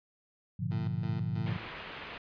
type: chord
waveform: sine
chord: G# diminished seventh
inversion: none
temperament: equal with one note detuned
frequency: 103.83 / 121.21 / 146.83 / 174.61 Hz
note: G#2 / B2 / D3 / F3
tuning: 0 / -32 / 0 / 0 cents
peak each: -36 dBFS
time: 0.59-1.57 s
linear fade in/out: 10 ms
type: tone with tremolo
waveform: 20% pulse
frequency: 111.9 Hz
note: A2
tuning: 30 cents sharp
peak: -34 dBFS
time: 0.71-1.68 s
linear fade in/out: 5 ms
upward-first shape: square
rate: 3.1 Hz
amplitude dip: 65%
type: low-pass noise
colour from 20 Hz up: white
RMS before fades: -44 dBFS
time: 1.46-2.18 s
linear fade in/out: 5 ms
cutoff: 2900 Hz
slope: 24 dB/octave
effects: resampled to 11025 Hz